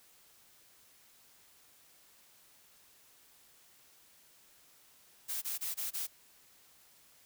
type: noise bursts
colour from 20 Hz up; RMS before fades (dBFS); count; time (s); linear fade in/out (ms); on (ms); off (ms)
blue; -37; 5; 5.28-6.072; 20; 140; 23
effects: white hiss -63 dBFS RMS until 7.25 s